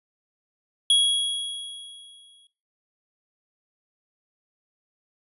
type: tone with exponential decay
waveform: square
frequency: 3322 Hz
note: G#7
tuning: in tune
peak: -15 dBFS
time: 0.9-2.47 s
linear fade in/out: 2 ms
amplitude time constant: 340 ms
effects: noise-tail reverb RT60 0.4 s tail -19 dB re dry + resampled to 32000 Hz